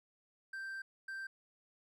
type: tone bursts at uneven times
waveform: triangle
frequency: 1568 Hz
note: G6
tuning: in tune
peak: -39 dBFS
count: 2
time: 0.53-0.82 / 1.08-1.27 s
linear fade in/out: 5 ms
effects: none